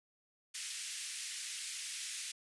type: band-pass noise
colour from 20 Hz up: white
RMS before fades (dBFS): -43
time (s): 0.54-2.32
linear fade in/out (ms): 10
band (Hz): 1900 to 10000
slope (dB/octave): 24
effects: resampled to 24000 Hz